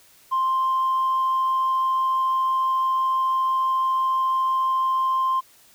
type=tone with tanh clipping; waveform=triangle; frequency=1049 Hz; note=C6; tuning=4 cents sharp; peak=-19 dBFS; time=0.31-5.41 s; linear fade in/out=20 ms; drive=5 dB; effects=white hiss -54 dBFS RMS until 5.74 s